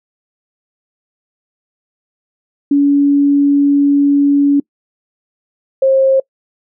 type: tone pair in turn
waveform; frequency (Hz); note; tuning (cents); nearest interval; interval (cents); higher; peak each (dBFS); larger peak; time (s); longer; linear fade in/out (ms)
sine; 283.8 / 534; C#4 / C5; +41 / +35; major seventh; 1094; second; -7; neither; 2.71-4.6 / 5.82-6.2; first; 5
effects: noise-tail reverb RT60 0.1 s tail -25 dB re dry